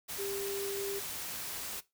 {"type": "tone in noise", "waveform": "sine", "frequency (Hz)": 397.3, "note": "G4", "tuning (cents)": 23, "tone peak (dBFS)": -36, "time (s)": [0.18, 1], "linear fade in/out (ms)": 20, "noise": "white", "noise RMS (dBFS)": -40, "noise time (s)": [0.08, 1.81], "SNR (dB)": 1, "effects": ["noise-tail reverb RT60 0.2 s tail -17 dB re dry"]}